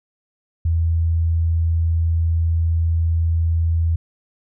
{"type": "tone", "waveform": "sine", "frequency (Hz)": 82.6, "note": "E2", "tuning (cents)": 4, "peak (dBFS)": -15, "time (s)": [0.65, 3.96], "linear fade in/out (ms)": 5, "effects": []}